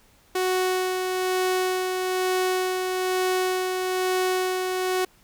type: tone with tremolo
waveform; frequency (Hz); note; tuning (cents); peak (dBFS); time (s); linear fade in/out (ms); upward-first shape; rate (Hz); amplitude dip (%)
sawtooth; 370; F#4; 0; -17; 0.35-5.05; 5; sine; 1.1; 35
effects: pink hiss -58 dBFS RMS until 5.23 s